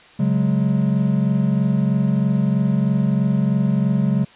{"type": "chord", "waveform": "triangle", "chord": "C# suspended fourth", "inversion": "none", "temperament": "just", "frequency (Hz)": [138.59, 184.79, 207.9], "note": ["C#3", "F#3", "G#3"], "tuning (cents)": [0, -2, 2], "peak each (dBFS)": -18, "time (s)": [0.19, 4.25], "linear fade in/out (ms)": 10, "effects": ["white hiss -47 dBFS RMS until 4.35 s", "resampled to 8000 Hz"]}